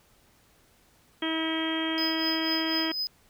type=harmonic tone; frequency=321.5 Hz; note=E4; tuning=43 cents flat; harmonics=1 / 2 / 3 / 4 / 5 / 6 / 7 / 8 / 9 / 10; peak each=-29 / -38 / -39 / -40 / -40 / -37 / -40 / -44 / -44 / -33 dBFS; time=1.22-2.92 s; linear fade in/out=5 ms
type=tone with tremolo; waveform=triangle; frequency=5030 Hz; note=D#8; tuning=18 cents sharp; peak=-25 dBFS; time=1.98-3.07 s; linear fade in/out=0 ms; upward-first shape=triangle; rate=4.1 Hz; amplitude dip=80%
effects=pink hiss -62 dBFS RMS until 3.29 s